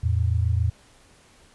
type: tone pair together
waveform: sine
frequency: 84.1 / 111.42 Hz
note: E2 / A2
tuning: +35 / +22 cents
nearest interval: perfect fourth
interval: 487 cents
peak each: -21 / -23 dBFS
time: 0.03-0.7 s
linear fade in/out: 10 ms
effects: pink hiss -55 dBFS RMS until 1.54 s + resampled to 24000 Hz